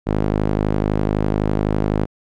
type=tone with band-pass filter; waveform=sawtooth; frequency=51.91 Hz; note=G#1; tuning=in tune; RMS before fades=-19 dBFS; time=0.06-2.06 s; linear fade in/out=20 ms; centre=320 Hz; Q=0.63; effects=AAC 64 kbps